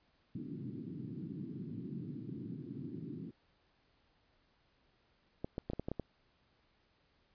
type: band-pass noise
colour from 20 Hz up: pink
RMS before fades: -44 dBFS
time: 0.35-3.31 s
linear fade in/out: 5 ms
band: 120 to 340 Hz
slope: 48 dB/octave
type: clicks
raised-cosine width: 2 ms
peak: -24 dBFS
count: 8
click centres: 5.445 / 5.581 / 5.7 / 5.734 / 5.796 / 5.885 / 5.916 / 5.997 s
effects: pink hiss -73 dBFS RMS until 7.34 s + resampled to 11025 Hz